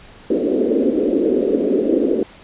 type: band-pass noise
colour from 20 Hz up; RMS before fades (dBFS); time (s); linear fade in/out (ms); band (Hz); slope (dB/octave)
pink; -17; 0.3-2.23; 5; 240 to 510; 48
effects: pink hiss -43 dBFS RMS until 2.43 s + resampled to 8000 Hz